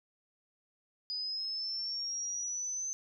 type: exponential sweep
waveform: sine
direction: up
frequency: 4945 to 6210 Hz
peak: -34 dBFS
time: 1.1-2.93 s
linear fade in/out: 0 ms
effects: none